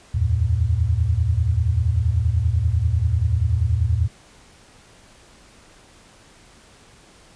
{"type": "tone cluster", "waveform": "sine", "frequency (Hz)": [77.1, 87.4, 112.4], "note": ["D#2", "F2", "A2"], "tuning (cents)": [-15, 2, 37], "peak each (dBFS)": -21, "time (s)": [0.14, 4.08], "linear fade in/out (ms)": 10, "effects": ["pink hiss -50 dBFS RMS until 7.35 s", "resampled to 22050 Hz"]}